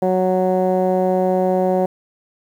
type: tone with low-pass filter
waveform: 15% pulse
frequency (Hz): 185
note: F#3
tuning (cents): 0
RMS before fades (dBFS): -17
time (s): 0.02-1.86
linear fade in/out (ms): 5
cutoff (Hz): 680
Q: 2.1
effects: 8-bit